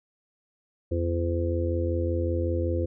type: harmonic tone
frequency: 85.3 Hz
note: F2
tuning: 40 cents flat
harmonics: 1 / 3 / 4 / 5 / 6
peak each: -26 / -36 / -30 / -38 / -31 dBFS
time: 0.91-2.86 s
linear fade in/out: 10 ms
effects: none